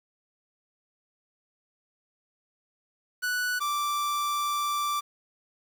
45% pulse tone pair in turn, 1480 / 1171.6 Hz, F#6 / D6, 0 / -5 cents, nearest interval major third, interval 405 cents, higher first, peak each -26 dBFS, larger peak neither, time 3.22-3.6 / 3.6-5.01 s, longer second, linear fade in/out 20 ms, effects 9-bit

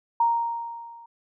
sine tone with level ramp, 932 Hz, A#5, 1 cent flat, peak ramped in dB -16 to -44 dBFS, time 0.2-1.06 s, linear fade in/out 5 ms, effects none

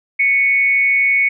sine tone with frequency modulation, 2217 Hz, C#7, in tune, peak -11 dBFS, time 0.19-1.29 s, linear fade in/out 10 ms, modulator 216 Hz, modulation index 0.34, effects none

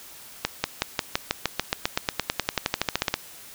accelerating click train, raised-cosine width 0.2 ms, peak -4 dBFS, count 25, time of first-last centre 0.45-3.14 s, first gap 190 ms, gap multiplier 0.95, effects white hiss -45 dBFS RMS until 3.54 s

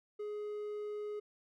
triangle tone, 418.5 Hz, G#4, 13 cents sharp, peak -36 dBFS, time 0.19-1.2 s, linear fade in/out 10 ms, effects none

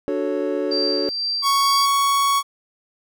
triangle chord, D major seventh, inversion none, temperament equal, 293.7 / 370 / 440 / 554.4 Hz, D4 / F#4 / A4 / C#5, 0 / 0 / 0 / 0 cents, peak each -24 dBFS, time 0.08-1.09 s, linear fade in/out 0 ms
sine tone with tremolo, 4699 Hz, D8, in tune, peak -20 dBFS, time 0.71-1.86 s, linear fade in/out 10 ms, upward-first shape sine, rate 2.1 Hz, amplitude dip 45%
45% pulse tone with pitch glide, 1109 to 1115.4 Hz, C#6 to C#6, 0 to +10 cents, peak -16 dBFS, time 1.42-2.43 s, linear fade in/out 50 ms, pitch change +10 cents, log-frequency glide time 1.74-1.89 s
effects none

